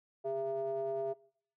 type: ring-modulated tone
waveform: triangle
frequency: 133 Hz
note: C3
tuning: 29 cents sharp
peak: -28 dBFS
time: 0.24-1.14 s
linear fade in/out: 20 ms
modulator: 537 Hz
effects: noise-tail reverb RT60 0.6 s tail -23 dB re dry